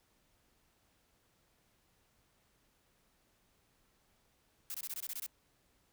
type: noise bursts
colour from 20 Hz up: blue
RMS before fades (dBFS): -41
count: 9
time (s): 4.7-5.264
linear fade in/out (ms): 2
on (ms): 44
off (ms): 21
effects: pink hiss -73 dBFS RMS until 5.92 s